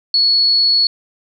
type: tone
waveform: sine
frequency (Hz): 4384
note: C#8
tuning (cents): -20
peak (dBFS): -10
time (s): 0.14-0.87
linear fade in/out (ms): 2
effects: none